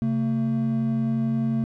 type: tone pair together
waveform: triangle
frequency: 133.96 / 225.3 Hz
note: C3 / A3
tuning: +41 / +41 cents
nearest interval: major sixth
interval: 900 cents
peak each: -24 / -20 dBFS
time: 0.02-1.64 s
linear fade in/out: 0 ms
effects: tanh soft clip ceiling -12 dBFS